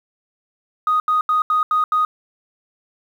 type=tone bursts; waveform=sine; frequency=1244.5 Hz; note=D#6; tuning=in tune; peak=-13 dBFS; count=6; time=0.87-2.05 s; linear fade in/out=2 ms; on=130 ms; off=80 ms; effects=tanh soft clip ceiling -10 dBFS + 8-bit